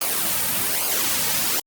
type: noise with flanger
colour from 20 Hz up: white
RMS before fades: -22 dBFS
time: 0.01-1.6 s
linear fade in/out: 5 ms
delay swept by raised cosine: 0.53 to 2.93 ms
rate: 1.2 Hz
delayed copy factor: -0.65
effects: Opus 32 kbps